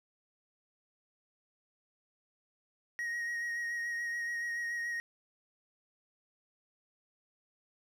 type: tone with vibrato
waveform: triangle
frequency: 1883 Hz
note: A#6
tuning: 17 cents sharp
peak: -32 dBFS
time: 2.99-5 s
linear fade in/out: 0 ms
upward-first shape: sine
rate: 7 Hz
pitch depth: 20 cents each way
effects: none

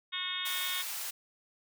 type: harmonic tone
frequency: 365.5 Hz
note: F#4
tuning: 21 cents flat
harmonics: 3 / 4 / 5 / 6 / 7 / 8 / 9 / 10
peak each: -44 / -45 / -44 / -41 / -47 / -45 / -39 / -37 dBFS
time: 0.12-0.83 s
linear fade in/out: 20 ms
type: high-pass noise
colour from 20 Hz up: white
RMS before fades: -38 dBFS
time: 0.45-1.11 s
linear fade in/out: 10 ms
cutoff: 820 Hz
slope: 12 dB/octave
effects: none

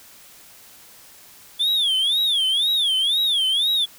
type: tone with vibrato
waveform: triangle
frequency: 3426 Hz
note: A7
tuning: 47 cents flat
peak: -16 dBFS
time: 1.59-3.86 s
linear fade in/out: 20 ms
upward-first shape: sine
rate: 2 Hz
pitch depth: 200 cents each way
effects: white hiss -47 dBFS RMS until 3.98 s

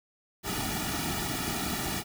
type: noise with comb filter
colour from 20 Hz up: pink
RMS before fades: -32 dBFS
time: 0.43-2.04 s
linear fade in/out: 50 ms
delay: 1.9 ms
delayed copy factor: -0.9
effects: none

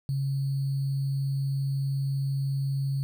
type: tone with sample-and-hold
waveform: sine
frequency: 137.2 Hz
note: C#3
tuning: 17 cents flat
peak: -25 dBFS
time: 0.09-3.03 s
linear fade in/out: 0 ms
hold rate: 4410 Hz
effects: none

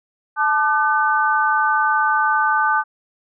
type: tone cluster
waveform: sine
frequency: 872 / 1197 / 1515 Hz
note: A5 / D6 / F#6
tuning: -16 / +33 / +40 cents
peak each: -19 dBFS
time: 0.36-2.84 s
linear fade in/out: 50 ms
effects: none

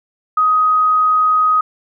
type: tone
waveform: sine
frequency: 1255 Hz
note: D#6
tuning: 15 cents sharp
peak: -10 dBFS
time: 0.37-1.61 s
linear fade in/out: 5 ms
effects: none

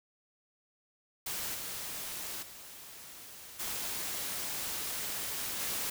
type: noise with level steps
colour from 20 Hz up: white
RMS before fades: -37 / -40 / -49 / -37 / -35 dBFS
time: 1.26-5.9 s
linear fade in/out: 5 ms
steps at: 1.54 / 2.42 / 3.59 / 5.59 s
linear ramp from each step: 10 ms
effects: none

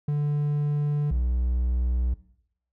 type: tone pair in turn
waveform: triangle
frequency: 146.83 / 61.56 Hz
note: D3 / B1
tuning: 0 / -5 cents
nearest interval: octave + minor third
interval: 1505 cents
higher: first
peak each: -20 dBFS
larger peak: neither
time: 0.08-1.11 / 1.11-2.14 s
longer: neither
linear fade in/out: 5 ms
effects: noise-tail reverb RT60 0.7 s tail -17 dB re dry

